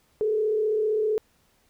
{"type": "tone with frequency modulation", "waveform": "sine", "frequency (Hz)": 430, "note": "A4", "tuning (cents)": -40, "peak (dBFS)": -21, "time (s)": [0.21, 1.18], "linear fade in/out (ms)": 0, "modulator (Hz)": 35.4, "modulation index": 0.5, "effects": ["pink hiss -65 dBFS RMS until 1.69 s"]}